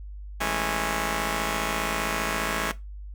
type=chord; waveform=5% pulse; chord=A major seventh; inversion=second; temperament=just; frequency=165 / 206.2 / 220 / 275 Hz; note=E3 / G#3 / A3 / C#4; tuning=+2 / -12 / 0 / -14 cents; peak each=-21 dBFS; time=0.4-2.72 s; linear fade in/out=10 ms; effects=noise-tail reverb RT60 0.2 s tail -17 dB re dry + added 50 Hz sine -36 dBFS peak until 3.14 s